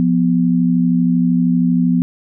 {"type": "tone pair together", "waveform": "sine", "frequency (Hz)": [175.28, 248.1], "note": ["F3", "B3"], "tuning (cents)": [7, 8], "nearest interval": "tritone", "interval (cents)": 601, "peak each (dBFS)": -14, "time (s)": [0, 2.02], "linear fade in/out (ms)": 0, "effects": []}